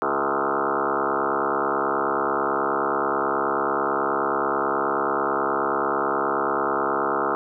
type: tone with frequency modulation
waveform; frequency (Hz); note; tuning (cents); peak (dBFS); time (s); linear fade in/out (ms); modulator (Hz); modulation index
sine; 851; G#5; +42; -20; 0.02-7.35; 0; 69.3; 7.8
effects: none